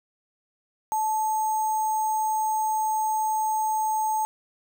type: tone with sample-and-hold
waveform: sine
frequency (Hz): 869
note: A5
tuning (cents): -22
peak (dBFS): -22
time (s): 0.92-4.25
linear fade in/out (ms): 0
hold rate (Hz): 7350
effects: none